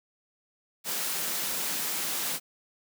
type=high-pass noise; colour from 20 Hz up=white; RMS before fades=-31 dBFS; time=0.84-2.4 s; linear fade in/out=50 ms; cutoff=140 Hz; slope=96 dB/octave; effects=none